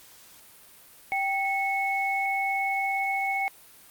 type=tone pair together; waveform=sine; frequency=782.1 / 2200 Hz; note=G5 / C#7; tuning=-4 / -14 cents; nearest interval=octave + tritone; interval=1790 cents; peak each=-27 dBFS; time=1.12-3.48 s; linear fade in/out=0 ms; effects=white hiss -52 dBFS RMS until 3.9 s + Opus 48 kbps